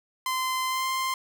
sawtooth tone with pitch glide, 1034 to 1047.8 Hz, C6 to C6, -21 to +2 cents, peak -22 dBFS, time 0.26-1.14 s, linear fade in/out 2 ms, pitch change +23 cents, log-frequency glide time 0.68-0.87 s, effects none

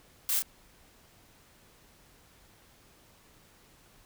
blue noise with echo, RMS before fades -29 dBFS, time 0.29-0.39 s, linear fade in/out 0 ms, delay 31 ms, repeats 1, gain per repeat -3 dB, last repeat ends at 0.421 s, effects pink hiss -60 dBFS RMS until 4.05 s

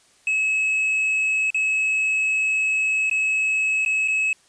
triangle tone with dropouts, 2578 Hz, E7, 39 cents flat, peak -17 dBFS, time 0.27-4.33 s, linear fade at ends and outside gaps 2 ms, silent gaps 1.504-1.545 / 3.098-3.112 / 3.85-3.86 / 4.077-4.082 s, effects white hiss -57 dBFS RMS until 4.48 s + resampled to 22050 Hz

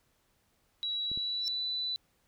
sine tone with pitch glide, 3897 to 3981 Hz, B7 to B7, -24 to +13 cents, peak -31 dBFS, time 0.83-1.96 s, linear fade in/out 0 ms, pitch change +37 cents, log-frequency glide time 1.01-1.64 s
clicks, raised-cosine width 3 ms, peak -32 dBFS, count 2, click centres 1.116 / 1.175 s
triangle tone with exponential growth, 5400 Hz, E8, 41 cents sharp, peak -27 dBFS, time 1.4-1.48 s, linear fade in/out 0 ms, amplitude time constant 16 ms
effects pink hiss -72 dBFS RMS until 2.27 s

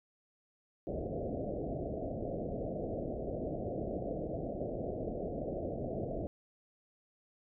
white low-pass noise, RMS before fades -38 dBFS, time 0.87-6.27 s, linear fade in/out 0 ms, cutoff 690 Hz, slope 96 dB/octave, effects none

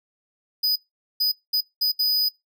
square tone bursts at uneven times, 4978 Hz, D#8, in tune, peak -19 dBFS, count 5, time 0.63-0.76 / 1.2-1.32 / 1.53-1.61 / 1.81-1.92 / 1.99-2.29 s, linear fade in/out 10 ms, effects noise-tail reverb RT60 0.2 s tail -25 dB re dry

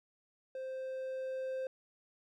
triangle tone with level ramp, 523 Hz, C5, 1 cent flat, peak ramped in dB -37 to -33 dBFS, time 0.55-1.67 s, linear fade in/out 2 ms, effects none

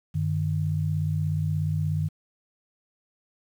sine tone pair together, 96.33 / 153.1 Hz, G2 / D#3, -30 / -28 cents, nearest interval minor sixth, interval 802 cents, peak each -27 / -25 dBFS, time 0.14-2.09 s, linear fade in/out 20 ms, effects 9-bit

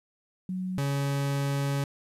sine / 40% pulse tone pair in turn, 185 / 140.07 Hz, F#3 / C#3, 0 / +18 cents, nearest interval perfect fourth, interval 482 cents, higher first, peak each -29 / -25 dBFS, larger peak second, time 0.49-0.78 / 0.78-1.84 s, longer second, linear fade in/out 2 ms, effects resampled to 32000 Hz + 11-bit

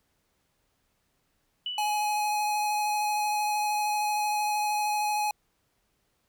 sine tone with exponential decay, 2965 Hz, F#7, 3 cents sharp, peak -28 dBFS, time 1.66-2.31 s, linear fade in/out 2 ms, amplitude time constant 140 ms
square tone with vibrato, 840 Hz, G#5, 19 cents sharp, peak -26 dBFS, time 1.78-5.31 s, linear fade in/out 2 ms, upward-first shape sine, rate 13 Hz, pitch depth 10 cents each way
effects pink hiss -73 dBFS RMS until 6.28 s

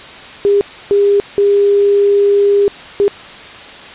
sine tone bursts at uneven times, 403.9 Hz, G#4, 48 cents flat, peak -7 dBFS, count 4, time 0.45-0.61 / 0.91-1.2 / 1.38-2.68 / 3-3.08 s, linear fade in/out 0 ms, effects white hiss -32 dBFS RMS until 3.94 s + resampled to 8000 Hz

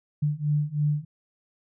sine beating tone pair, 146.83 / 149.93 Hz, D3 / D3, 0 / +36 cents, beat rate 3.1 Hz, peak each -26 / -25 dBFS, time 0.22-1.05 s, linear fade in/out 10 ms, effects none

